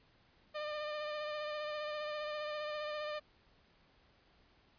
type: tone with vibrato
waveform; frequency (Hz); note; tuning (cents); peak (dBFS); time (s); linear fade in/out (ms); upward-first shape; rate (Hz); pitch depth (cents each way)
sawtooth; 602; D5; +43; -34; 0.54-3.2; 20; sine; 15; 20
effects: pink hiss -68 dBFS RMS until 4.78 s + resampled to 11025 Hz